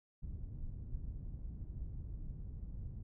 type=low-pass noise; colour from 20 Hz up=pink; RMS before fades=-44 dBFS; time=0.22-3.03 s; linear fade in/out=10 ms; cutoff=110 Hz; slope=12 dB/octave; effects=none